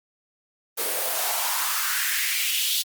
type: noise with high-pass filter sweep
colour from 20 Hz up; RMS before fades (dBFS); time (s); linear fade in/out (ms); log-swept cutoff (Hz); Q
white; -25; 0.77-2.83; 20; 420 to 3700; 3.1
effects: Opus 32 kbps